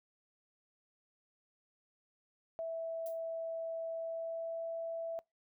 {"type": "tone with pitch glide", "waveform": "sine", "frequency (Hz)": [657, 661.6], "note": ["E5", "E5"], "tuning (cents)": [-6, 6], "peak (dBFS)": -36, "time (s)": [2.59, 5.19], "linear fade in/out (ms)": 0, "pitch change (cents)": 12, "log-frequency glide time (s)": [3.9, 4.66]}
{"type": "noise with exponential decay", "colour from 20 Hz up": "violet", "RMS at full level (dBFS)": -48, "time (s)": [3.06, 3.21], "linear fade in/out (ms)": 1, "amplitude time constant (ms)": 31}
{"effects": ["noise-tail reverb RT60 0.2 s tail -25 dB re dry"]}